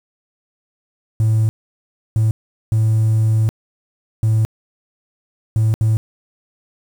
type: tone bursts at uneven times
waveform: triangle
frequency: 110 Hz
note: A2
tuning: in tune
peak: -9 dBFS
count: 6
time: 1.2-1.49 / 2.16-2.31 / 2.72-3.49 / 4.23-4.45 / 5.56-5.74 / 5.81-5.97 s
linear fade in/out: 0 ms
effects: tanh soft clip ceiling -7 dBFS + 7-bit